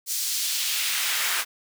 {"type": "noise with high-pass filter sweep", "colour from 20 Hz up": "pink", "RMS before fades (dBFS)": -26, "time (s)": [0.06, 1.45], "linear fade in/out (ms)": 50, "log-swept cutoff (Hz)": [6100, 1300], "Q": 1.1, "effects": []}